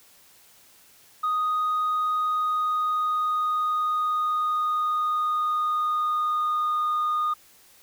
sine tone with pitch glide, 1244.5 to 1226.7 Hz, D#6 to D#6, 0 to -25 cents, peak -20 dBFS, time 1.23-7.34 s, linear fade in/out 10 ms, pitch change -25 cents, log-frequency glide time 2.21-6.94 s, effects tanh soft clip ceiling -20 dBFS + white hiss -55 dBFS RMS until 7.82 s

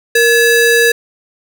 square ring-modulated tone, 1086 Hz, C#6, 36 cents flat, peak -5 dBFS, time 0.15-0.92 s, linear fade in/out 5 ms, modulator 619 Hz, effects none

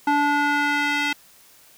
square tone with band-pass filter sweep, 290 Hz, D4, 22 cents flat, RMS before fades -21 dBFS, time 0.07-1.13 s, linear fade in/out 5 ms, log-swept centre 960 to 2500 Hz, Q 1.5, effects white hiss -52 dBFS RMS until 1.77 s

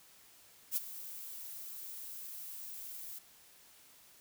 violet noise with ADSR envelope, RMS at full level -31 dBFS, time 0.71-3.19 s, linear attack 55 ms, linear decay 22 ms, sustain -15 dB, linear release 8 ms, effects white hiss -61 dBFS RMS until 4.2 s

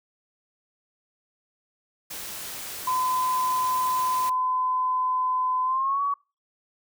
white noise, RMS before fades -36 dBFS, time 2.1-4.3 s, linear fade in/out 10 ms
sine tone with pitch glide, 1017 to 1128.4 Hz, C6 to C#6, -50 to +30 cents, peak -22 dBFS, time 2.87-6.14 s, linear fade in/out 5 ms, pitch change +180 cents, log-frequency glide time 5.64-6.02 s
effects noise-tail reverb RT60 0.3 s tail -23 dB re dry

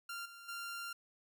sawtooth tone with level steps, 1388 Hz, F6, 11 cents flat, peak -38 / -48 / -38 dBFS, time 0.09-0.93 s, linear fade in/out 5 ms, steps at 0.25 / 0.48 s, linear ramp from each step 10 ms, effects none

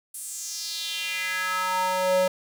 square tone with high-pass filter sweep, 185 Hz, F#3, in tune, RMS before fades -27 dBFS, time 0.14-2.28 s, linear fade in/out 5 ms, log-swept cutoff 10000 to 460 Hz, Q 3.3, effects none

